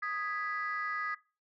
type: chord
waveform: sine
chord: G# minor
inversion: second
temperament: equal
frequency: 1244.5 / 1661.2 / 1975.5 Hz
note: D#6 / G#6 / B6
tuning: 0 / 0 / 0 cents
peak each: -35 / -37 / -38 dBFS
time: 0.02-1.15 s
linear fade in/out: 10 ms
effects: noise-tail reverb RT60 0.3 s tail -19 dB re dry + tanh soft clip ceiling -26 dBFS